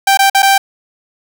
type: tone with dropouts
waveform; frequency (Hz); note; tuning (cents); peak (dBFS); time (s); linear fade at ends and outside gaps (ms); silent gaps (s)
sawtooth; 784; G5; 0; -3; 0.07-0.58; 5; 0.173-0.19 / 0.299-0.347 / 0.422-0.428
effects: none